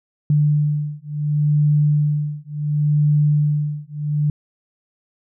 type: beating tone pair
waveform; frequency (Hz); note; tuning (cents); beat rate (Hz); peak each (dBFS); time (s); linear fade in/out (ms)
sine; 148.2 / 148.9; D3 / D3; +16 / +24; 0.7; -18; 0.3-4.3; 2
effects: none